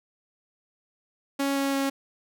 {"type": "tone with pitch steps", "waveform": "sawtooth", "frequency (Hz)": [277.2, 275.6, 274], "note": ["C#4", "C#4", "C#4"], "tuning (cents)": [0, -10, -20], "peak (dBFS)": -20, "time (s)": [1.39, 1.9], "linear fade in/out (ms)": 10, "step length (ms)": 170, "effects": []}